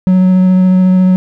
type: tone with vibrato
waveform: triangle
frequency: 185 Hz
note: F#3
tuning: in tune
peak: -3 dBFS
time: 0.07-1.16 s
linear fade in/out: 0 ms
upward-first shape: sine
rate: 14 Hz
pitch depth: 10 cents each way
effects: none